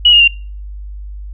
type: tone with pitch steps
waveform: sine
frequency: 2919 / 2846 / 2774 Hz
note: F#7 / F7 / F7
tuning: -24 / +32 / -12 cents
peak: -4 dBFS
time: 0.05-0.278 s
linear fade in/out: 5 ms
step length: 76 ms
effects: noise-tail reverb RT60 0.4 s tail -25 dB re dry + added 50 Hz sine -25 dBFS peak until 1.33 s